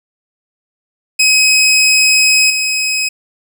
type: tone with level steps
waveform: 20% pulse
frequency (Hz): 2538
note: D#7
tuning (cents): +34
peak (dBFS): -3 / -9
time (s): 1.19-3.09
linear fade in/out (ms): 10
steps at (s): 2.5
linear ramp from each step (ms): 2
effects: none